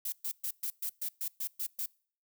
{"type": "noise bursts", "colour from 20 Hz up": "violet", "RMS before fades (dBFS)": -35, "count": 10, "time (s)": [0.05, 1.86], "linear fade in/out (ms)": 5, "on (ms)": 73, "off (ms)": 120, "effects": ["noise-tail reverb RT60 0.5 s tail -26 dB re dry"]}